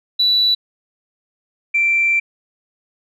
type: tone pair in turn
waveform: sine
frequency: 3951 / 2349 Hz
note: B7 / D7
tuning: 0 / 0 cents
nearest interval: major sixth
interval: 900 cents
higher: first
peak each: -11 / -12 dBFS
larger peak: first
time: 0.19-0.55 / 1.74-2.2 s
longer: second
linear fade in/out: 10 ms
effects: tanh soft clip ceiling -7 dBFS